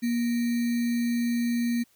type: tone with sample-and-hold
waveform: sine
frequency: 237.3 Hz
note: A#3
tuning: 31 cents sharp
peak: -23 dBFS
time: 0.02-1.84 s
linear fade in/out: 20 ms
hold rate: 2100 Hz
effects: white hiss -64 dBFS RMS until 1.95 s